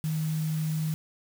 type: tone in noise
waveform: sine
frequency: 156.6 Hz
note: D#3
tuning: 11 cents sharp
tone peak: -26 dBFS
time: 0.04-0.94 s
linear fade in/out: 0 ms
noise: white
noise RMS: -44 dBFS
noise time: 0.04-0.94 s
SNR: +15 dB
effects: none